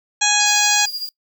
harmonic tone, 830.6 Hz, G#5, in tune, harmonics 1 / 2 / 3 / 4 / 5 / 7 / 8 / 9, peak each -22 / -22 / -22 / -22 / -22 / -22 / -22 / -22 dBFS, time 0.21-0.86 s, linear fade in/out 10 ms
sine tone with tremolo, 4826 Hz, D8, 46 cents sharp, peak -21 dBFS, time 0.4-1.09 s, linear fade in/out 2 ms, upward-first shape sine, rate 13 Hz, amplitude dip 75%
violet noise, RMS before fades -38 dBFS, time 0.46-1.09 s, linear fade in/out 0 ms
effects noise-tail reverb RT60 0.1 s tail -22 dB re dry

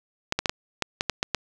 clicks, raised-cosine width 0.2 ms, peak -6 dBFS, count 9, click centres 0.324 / 0.39 / 0.458 / 0.495 / 0.823 / 1.009 / 1.097 / 1.229 / 1.347 s, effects none

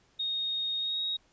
sine tone with pitch glide, 3719 to 3775 Hz, A#7 to A#7, -5 to +21 cents, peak -29 dBFS, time 0.19-1.17 s, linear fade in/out 10 ms, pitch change +26 cents, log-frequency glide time 0.78-1.01 s, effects pink hiss -66 dBFS RMS until 1.32 s + resampled to 16000 Hz

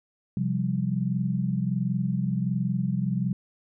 sine chord, C suspended fourth, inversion none, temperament equal, 130.81 / 174.61 / 196 Hz, C3 / F3 / G3, 0 / 0 / 0 cents, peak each -28 dBFS, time 0.37-3.33 s, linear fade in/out 2 ms, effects none

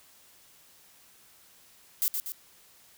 violet noise with echo, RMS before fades -26 dBFS, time 2.02-2.08 s, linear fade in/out 0 ms, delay 120 ms, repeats 2, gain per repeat -5 dB, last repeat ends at 2.32 s, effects white hiss -58 dBFS RMS until 2.97 s

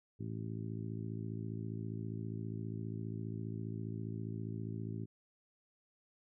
harmonic tone, 54.9 Hz, A1, 3 cents flat, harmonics 2 / 3 / 4 / 5 / 6 / 7, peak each -41 / -45 / -47 / -49 / -51 / -52 dBFS, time 0.19-5.06 s, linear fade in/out 20 ms, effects none

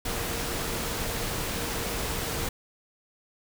sine tone in noise, 466.2 Hz, A#4, in tune, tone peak -41 dBFS, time 0.05-2.49 s, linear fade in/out 5 ms, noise pink, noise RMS -31 dBFS, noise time 0.05-2.49 s, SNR -13 dB, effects none

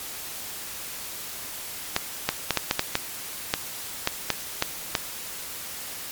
clicks, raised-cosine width 0.2 ms, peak -3 dBFS, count 12, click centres 1.964 / 2.29 / 2.507 / 2.573 / 2.711 / 2.794 / 2.954 / 3.539 / 4.074 / 4.303 / 4.624 / 4.952 s, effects white hiss -36 dBFS RMS until 6.11 s + MP3 96 kbps

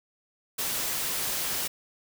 white noise, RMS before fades -30 dBFS, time 0.58-1.68 s, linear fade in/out 10 ms, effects none

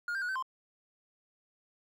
triangle tone with pitch steps, 1425 / 1581 / 1458 / 1539 / 1045 Hz, F6 / G6 / F#6 / G6 / C6, +34 / +14 / -26 / -32 / -2 cents, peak -30 dBFS, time 0.08-0.425 s, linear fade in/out 2 ms, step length 69 ms, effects none

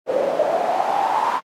pink noise with band-pass filter sweep, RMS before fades -20 dBFS, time 0.06-1.41 s, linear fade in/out 50 ms, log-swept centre 510 to 1000 Hz, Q 8.1, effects high-pass 200 Hz 12 dB/octave + AAC 64 kbps

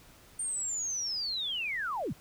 sine linear sweep, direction down, 8900 to 87.31 Hz, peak -31 dBFS, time 0.39-2.13 s, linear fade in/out 5 ms, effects pink hiss -57 dBFS RMS until 2.2 s

